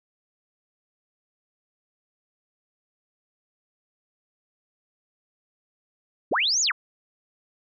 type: linear two-way sweep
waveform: sine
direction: up then down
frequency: 119.9 to 7050 to 873 Hz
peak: -20 dBFS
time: 6.31-6.72 s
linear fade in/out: 10 ms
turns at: 6.61 s
effects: none